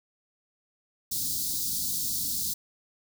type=band-stop noise; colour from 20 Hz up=white; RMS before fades=-30 dBFS; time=1.11-2.54 s; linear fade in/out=10 ms; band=300 to 3900 Hz; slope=48 dB/octave; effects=none